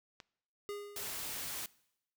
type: click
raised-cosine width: 0.2 ms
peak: -31 dBFS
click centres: 0.202 s
type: tone with exponential decay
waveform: square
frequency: 409.4 Hz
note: G#4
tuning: 25 cents flat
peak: -38 dBFS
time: 0.69-1.38 s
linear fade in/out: 0 ms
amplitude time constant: 150 ms
type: noise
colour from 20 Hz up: white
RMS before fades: -41 dBFS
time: 0.96-1.66 s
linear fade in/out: 2 ms
effects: noise-tail reverb RT60 0.8 s tail -22 dB re dry